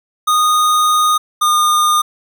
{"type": "tone pair in turn", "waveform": "square", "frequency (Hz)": [1235, 1217.3], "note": ["D#6", "D#6"], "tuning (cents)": [-13, -38], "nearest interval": "unison", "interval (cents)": 25, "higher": "first", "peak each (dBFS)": -11, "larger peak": "neither", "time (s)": [[0.27, 1.18], [1.41, 2.02]], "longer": "first", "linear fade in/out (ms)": 10, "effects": []}